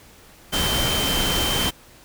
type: tone in noise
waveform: sine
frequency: 3111 Hz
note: G7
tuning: 14 cents flat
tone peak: -24 dBFS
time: 0.52-1.71 s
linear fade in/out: 20 ms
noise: pink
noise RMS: -23 dBFS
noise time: 0.52-1.71 s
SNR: -4 dB
effects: pink hiss -49 dBFS RMS until 2.04 s